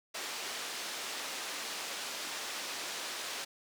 white band-pass noise, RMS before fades -40 dBFS, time 0.14-3.45 s, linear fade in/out 10 ms, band 310 to 5700 Hz, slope 12 dB/octave, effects none

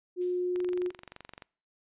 sine tone, 359.4 Hz, F4, 50 cents sharp, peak -27 dBFS, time 0.16-0.92 s, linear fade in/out 50 ms
violet noise with exponential decay, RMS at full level -42 dBFS, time 0.21-0.77 s, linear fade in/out 0 ms, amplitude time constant 120 ms
click train, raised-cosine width 0.3 ms, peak -28 dBFS, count 21, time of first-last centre 0.56-1.422 s, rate 23.2 Hz
effects noise-tail reverb RT60 0.5 s tail -26 dB re dry + resampled to 8000 Hz

